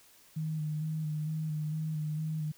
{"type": "tone with vibrato", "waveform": "sine", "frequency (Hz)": 154.8, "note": "D#3", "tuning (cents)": -9, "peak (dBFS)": -31, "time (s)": [0.36, 2.52], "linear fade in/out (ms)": 10, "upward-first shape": "square", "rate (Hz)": 2.2, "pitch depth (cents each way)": 24, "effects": ["white hiss -60 dBFS RMS until 2.57 s"]}